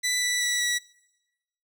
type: tone with pitch steps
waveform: 15% pulse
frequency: 1985 / 1970.2 / 1955.4 / 1940.8 Hz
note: B6 / B6 / B6 / B6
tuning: +8 / -5 / -18 / -31 cents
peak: -17 dBFS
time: 0.03-0.79 s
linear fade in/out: 20 ms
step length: 190 ms
effects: noise-tail reverb RT60 1.0 s tail -24 dB re dry